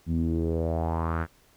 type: tone with low-pass filter sweep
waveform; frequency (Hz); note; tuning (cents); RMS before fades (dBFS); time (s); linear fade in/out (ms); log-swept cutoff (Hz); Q
sawtooth; 81.9; E2; -11; -27; 0.06-1.27; 50; 200 to 1600; 4
effects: pink hiss -61 dBFS RMS until 1.56 s